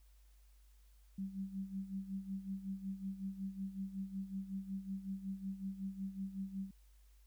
sine tone with tremolo, 193.3 Hz, G3, 24 cents flat, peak -37 dBFS, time 1.18-6.71 s, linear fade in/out 5 ms, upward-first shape sine, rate 5.4 Hz, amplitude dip 75%, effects added 50 Hz sine -61 dBFS peak until 7.26 s + white hiss -75 dBFS RMS until 7.26 s

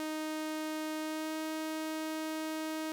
sawtooth tone with pitch glide, 311.1 to 314.4 Hz, D#4 to D#4, 0 to +18 cents, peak -31 dBFS, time 0-2.92 s, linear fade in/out 0 ms, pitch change +18 cents, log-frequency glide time 0.99-1.36 s, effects none

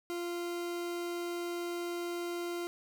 40% pulse tone, 346.9 Hz, F4, 12 cents flat, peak -34 dBFS, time 0.1-2.67 s, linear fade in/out 0 ms, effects none

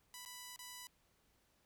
5% pulse tone with dropouts, 990 Hz, B5, 4 cents sharp, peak -37 dBFS, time 0.14-0.87 s, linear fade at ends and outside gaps 1 ms, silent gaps 0.251-0.259 / 0.561-0.591 s, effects pink hiss -75 dBFS RMS until 1.65 s

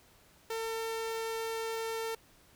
sawtooth tone, 450.8 Hz, A4, 42 cents sharp, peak -30 dBFS, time 0.5-2.15 s, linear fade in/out 5 ms, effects pink hiss -62 dBFS RMS until 2.55 s

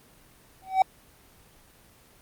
triangle tone with exponential growth, 760 Hz, F#5, 46 cents sharp, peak -11 dBFS, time 0.62-0.82 s, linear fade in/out 2 ms, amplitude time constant 42 ms, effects pink hiss -56 dBFS RMS until 2.21 s + Opus 24 kbps

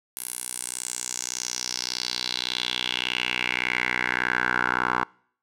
10% pulse tone with band-pass filter sweep, 61.74 Hz, B1, in tune, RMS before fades -28 dBFS, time 0.17-5.04 s, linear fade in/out 0 ms, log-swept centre 11000 to 1200 Hz, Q 3.9, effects noise-tail reverb RT60 0.6 s tail -26 dB re dry

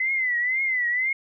sine tone with vibrato, 2023 Hz, B6, 41 cents sharp, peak -21 dBFS, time 0-1.13 s, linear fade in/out 5 ms, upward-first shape triangle, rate 2 Hz, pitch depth 120 cents each way, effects none

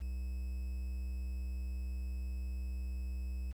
triangle tone with quantisation, 62.9 Hz, B1, 32 cents sharp, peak -34 dBFS, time 0-3.53 s, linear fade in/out 20 ms, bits 10, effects none

